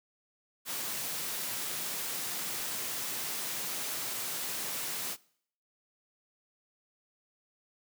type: high-pass noise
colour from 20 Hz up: white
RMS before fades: -36 dBFS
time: 0.65-5.17 s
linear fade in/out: 50 ms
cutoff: 110 Hz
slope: 96 dB/octave
effects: noise-tail reverb RT60 0.6 s tail -22 dB re dry